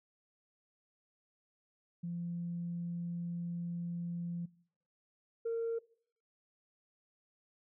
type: tone pair in turn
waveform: sine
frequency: 172.1 / 459.5 Hz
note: F3 / A#4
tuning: -25 / -25 cents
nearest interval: octave + perfect fourth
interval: 1700 cents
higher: second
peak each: -36 / -31 dBFS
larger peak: second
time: 2.03-4.46 / 5.45-5.79 s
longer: first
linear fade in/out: 10 ms
effects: noise-tail reverb RT60 0.6 s tail -22 dB re dry + tanh soft clip ceiling -30 dBFS